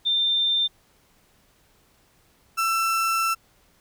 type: tone pair in turn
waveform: sine / 35% pulse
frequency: 3590 / 1336.2 Hz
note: A7 / E6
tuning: +34 / +23 cents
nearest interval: octave + perfect fourth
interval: 1711 cents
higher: first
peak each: -19 dBFS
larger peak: neither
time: 0.05-0.68 / 2.57-3.35 s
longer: second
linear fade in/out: 20 ms
effects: pink hiss -61 dBFS RMS until 3.8 s